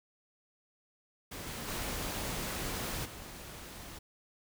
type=noise with level steps; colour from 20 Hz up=pink; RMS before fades=-43 / -41 / -37 / -47 dBFS; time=1.31-3.99 s; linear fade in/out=10 ms; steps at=1.46 / 1.67 / 3.04 s; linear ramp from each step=20 ms; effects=none